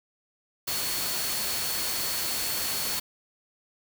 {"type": "tone in noise", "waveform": "sine", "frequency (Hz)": 4400, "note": "C#8", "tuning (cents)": -14, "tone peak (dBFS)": -35, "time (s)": [0.67, 3], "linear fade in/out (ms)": 10, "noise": "white", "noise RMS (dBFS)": -30, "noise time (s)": [0.67, 3], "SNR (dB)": -8, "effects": []}